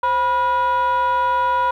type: tone with frequency modulation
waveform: sine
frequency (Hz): 979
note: B5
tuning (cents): -15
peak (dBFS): -13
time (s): 0.03-1.71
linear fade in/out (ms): 5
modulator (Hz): 453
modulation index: 0.58
effects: tanh soft clip ceiling -14 dBFS + 9-bit